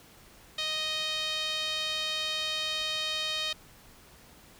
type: tone with band-pass filter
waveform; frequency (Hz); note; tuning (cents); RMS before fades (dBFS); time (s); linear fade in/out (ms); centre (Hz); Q
sawtooth; 622.3; D#5; 0; -32; 0.58-3.53; 5; 3600; 3.3
effects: pink hiss -55 dBFS RMS until 4.59 s